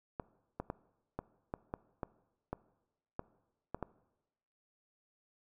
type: clicks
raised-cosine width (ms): 1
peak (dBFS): -23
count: 11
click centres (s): 0.198 / 0.6 / 0.701 / 1.19 / 1.539 / 1.739 / 2.032 / 2.53 / 3.194 / 3.746 / 3.827
effects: noise-tail reverb RT60 1.0 s tail -20 dB re dry